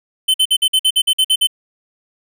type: tone bursts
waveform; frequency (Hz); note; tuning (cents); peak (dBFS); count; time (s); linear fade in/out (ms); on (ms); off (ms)
square; 3063; G7; -41; -11; 11; 0.28-1.472; 10; 62; 51
effects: none